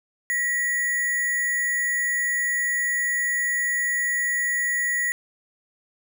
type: tone with sample-and-hold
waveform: sine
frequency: 1935 Hz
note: B6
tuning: 36 cents flat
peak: -21 dBFS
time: 0.3-5.12 s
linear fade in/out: 0 ms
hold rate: 8820 Hz
effects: none